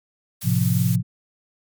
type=noise; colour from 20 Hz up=blue; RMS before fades=-32 dBFS; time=0.41-0.96 s; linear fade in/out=10 ms
type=chord; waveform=sine; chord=F major; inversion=first; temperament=equal; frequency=110 / 130.81 / 174.61 Hz; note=A2 / C3 / F3; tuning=0 / 0 / 0 cents; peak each=-21 dBFS; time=0.43-1.03 s; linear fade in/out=50 ms
effects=MP3 96 kbps